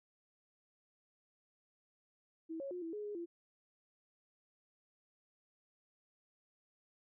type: tone with pitch steps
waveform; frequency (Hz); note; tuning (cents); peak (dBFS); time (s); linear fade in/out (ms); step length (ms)
sine; 324.5 / 551 / 357.8 / 329.4 / 419 / 414.7 / 341.4; E4 / C#5 / F4 / E4 / G#4 / G#4 / F4; -27 / -11 / +42 / -1 / +15 / -3 / -39; -40; 2.49-3.26; 20; 110
effects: none